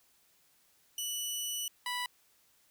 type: tone pair in turn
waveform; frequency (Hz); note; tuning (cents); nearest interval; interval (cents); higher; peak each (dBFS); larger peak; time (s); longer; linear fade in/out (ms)
15% pulse; 2960 / 985.6; F#7 / B5; 0 / -4; octave + perfect fifth; 1904; first; -27; neither; 0.98-1.68 / 1.86-2.06; first; 2
effects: white hiss -68 dBFS RMS until 2.7 s